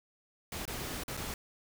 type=noise with dropouts; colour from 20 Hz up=pink; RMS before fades=-39 dBFS; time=0.52-1.34 s; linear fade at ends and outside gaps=2 ms; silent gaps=0.654-0.677 / 1.036-1.08 / 1.169-1.173 s; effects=none